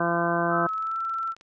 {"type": "harmonic tone", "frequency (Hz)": 170.7, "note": "F3", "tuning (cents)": -39, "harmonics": [1, 2, 3, 4, 5, 6, 7, 8, 9], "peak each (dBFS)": [-30, -29, -33, -27, -37, -30, -32, -37, -30], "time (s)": [0, 0.67], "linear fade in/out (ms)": 5}
{"type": "tone with pitch glide", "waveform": "sine", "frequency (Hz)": [1293, 1338.6], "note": ["E6", "E6"], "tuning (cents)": [-34, 26], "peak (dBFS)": -26, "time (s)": [0.49, 1.35], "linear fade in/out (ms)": 50, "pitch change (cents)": 60, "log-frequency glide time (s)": [0.73, 0.99]}
{"type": "click train", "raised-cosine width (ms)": 0.2, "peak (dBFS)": -34, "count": 17, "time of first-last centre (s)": [0.69, 1.411], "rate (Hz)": 22.2}
{"effects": []}